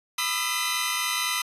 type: tone cluster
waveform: 15% pulse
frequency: 992 / 1221 / 1322 / 2028 / 3105 Hz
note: B5 / D#6 / E6 / B6 / G7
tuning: +7 / -33 / +5 / +45 / -17 cents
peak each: -25 dBFS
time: 0.18-1.42 s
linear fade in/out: 5 ms
effects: resampled to 32000 Hz